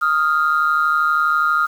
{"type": "tone pair together", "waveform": "sine", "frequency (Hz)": [1244.5, 1396.9], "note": ["D#6", "F6"], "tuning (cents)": [0, 0], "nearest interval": "major second", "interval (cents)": 200, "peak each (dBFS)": -16, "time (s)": [0.01, 1.67], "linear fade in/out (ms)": 20, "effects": ["tanh soft clip ceiling -8 dBFS", "7-bit"]}